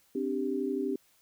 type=chord; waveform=sine; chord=C suspended second; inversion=none; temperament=equal; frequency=261.6 / 293.7 / 392 Hz; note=C4 / D4 / G4; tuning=0 / 0 / 0 cents; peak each=-33 / -34 / -32 dBFS; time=0.15-0.96 s; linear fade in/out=5 ms; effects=white hiss -66 dBFS RMS until 1.21 s